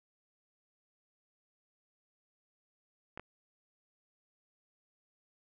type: clicks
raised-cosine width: 0.5 ms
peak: -28 dBFS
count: 2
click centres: 3.175 / 3.196 s
effects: none